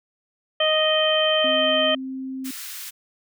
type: harmonic tone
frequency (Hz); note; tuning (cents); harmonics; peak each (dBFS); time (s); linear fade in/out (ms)
622.3; D#5; 0; 1 / 2 / 3 / 4 / 5; -20 / -28 / -28 / -31 / -21; 0.6-1.95; 5
type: tone with pitch glide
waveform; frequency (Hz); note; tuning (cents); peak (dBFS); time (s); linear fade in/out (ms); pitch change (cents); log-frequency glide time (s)
sine; 261.6 to 263.3; C4 to C4; 0 to +11; -28; 1.44-2.51; 5; +11; 1.75-2.11
type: high-pass noise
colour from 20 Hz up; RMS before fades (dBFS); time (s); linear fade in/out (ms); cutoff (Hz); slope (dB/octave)
white; -35; 2.44-2.91; 20; 1300; 24
effects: none